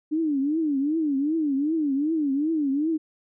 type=tone with vibrato; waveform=sine; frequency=296.6 Hz; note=D4; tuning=17 cents sharp; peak=-21 dBFS; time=0.11-2.98 s; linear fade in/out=20 ms; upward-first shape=triangle; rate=2.6 Hz; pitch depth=200 cents each way; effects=none